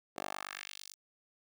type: tone with high-pass filter sweep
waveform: 10% pulse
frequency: 48.91 Hz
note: G1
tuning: 3 cents flat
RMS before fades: -44 dBFS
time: 0.16-0.95 s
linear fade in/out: 20 ms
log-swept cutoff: 460 to 6500 Hz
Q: 1.6
effects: none